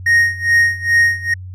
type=tone with tremolo; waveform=triangle; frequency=1864.7 Hz; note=A#6; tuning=in tune; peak=-6 dBFS; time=0.06-1.34 s; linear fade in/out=5 ms; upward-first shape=sine; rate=2.4 Hz; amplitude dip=90%; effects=added 92 Hz sine -28 dBFS peak until 1.54 s + resampled to 32000 Hz